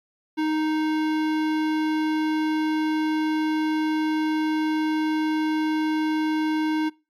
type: tone with hard clipping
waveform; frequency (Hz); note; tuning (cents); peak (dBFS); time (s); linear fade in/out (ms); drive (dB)
sine; 311.1; D#4; 0; -23; 0.37-6.9; 20; 18
effects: noise-tail reverb RT60 0.3 s tail -24 dB re dry + MP3 96 kbps